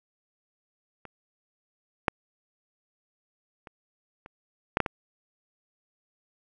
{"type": "clicks", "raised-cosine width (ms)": 0.5, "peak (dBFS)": [-28, -6, -28, -29, -6, -7, -14], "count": 7, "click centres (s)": [1.053, 2.082, 3.672, 4.261, 4.771, 4.803, 4.862], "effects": []}